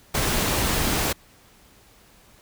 pink noise, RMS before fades -23 dBFS, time 0.14-1.13 s, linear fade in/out 10 ms, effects pink hiss -54 dBFS RMS until 2.41 s

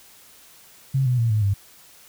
sine tone with pitch steps, 134.4 / 124.68 / 115.66 / 107.29 / 99.53 Hz, C3 / B2 / A#2 / A2 / G2, +47 / +17 / -13 / -43 / +27 cents, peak -17 dBFS, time 0.94-1.54 s, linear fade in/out 10 ms, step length 120 ms, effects white hiss -50 dBFS RMS until 2.08 s

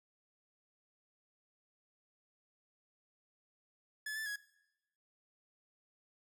45% pulse tone with pitch steps, 1720 / 1756 / 1669 Hz, A6 / A6 / G#6, -40 / -4 / +8 cents, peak -38 dBFS, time 4.06-4.36 s, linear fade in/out 5 ms, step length 100 ms, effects noise-tail reverb RT60 0.9 s tail -20 dB re dry

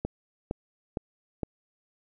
click train, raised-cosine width 2 ms, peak -16 dBFS, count 4, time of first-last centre 0.05-1.432 s, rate 2.17 Hz, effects none

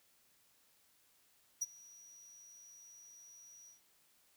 square tone with ADSR envelope, 5800 Hz, F#8, 35 cents flat, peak -32 dBFS, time 1.61-3.81 s, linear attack 12 ms, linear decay 29 ms, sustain -24 dB, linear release 130 ms, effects white hiss -71 dBFS RMS until 4.36 s

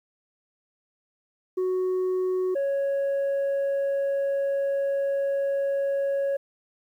sine tone pair in turn, 370 / 554.4 Hz, F#4 / C#5, 0 / 0 cents, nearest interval perfect fifth, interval 700 cents, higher second, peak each -20 / -20 dBFS, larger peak neither, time 1.57-2.55 / 2.55-6.37 s, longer second, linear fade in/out 10 ms, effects tanh soft clip ceiling -22 dBFS + 10-bit

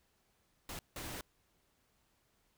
pink noise bursts at uneven times, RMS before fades -44 dBFS, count 2, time 0.69-0.79 / 0.96-1.21 s, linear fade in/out 2 ms, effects pink hiss -75 dBFS RMS until 2.57 s

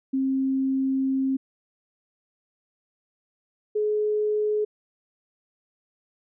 sine tone pair in turn, 266.6 / 423.2 Hz, C4 / G#4, +33 / +33 cents, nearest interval minor sixth, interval 800 cents, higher second, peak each -21 dBFS, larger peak neither, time 0.13-1.37 / 3.75-4.65 s, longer first, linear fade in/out 10 ms, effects none

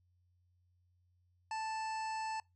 harmonic tone with a mistuned harmonic, 880 Hz, A5, in tune, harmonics 1 / 2 / 3 / 5 / 6 / 7 / 8 / 9, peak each -37 / -49 / -49 / -54 / -55 / -62 / -65 / -56 dBFS, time 1.51-2.4 s, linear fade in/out 2 ms, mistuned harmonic 6, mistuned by -17 cents, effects noise-tail reverb RT60 0.2 s tail -24 dB re dry + added 89 Hz sine -70 dBFS peak until 2.55 s

